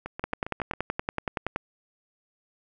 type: two click trains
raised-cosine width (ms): 0.5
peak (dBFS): -12 / -19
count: 15 / 6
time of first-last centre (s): 0.24-1.561 / 0.06-0.736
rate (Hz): 10.6 / 7.4
effects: none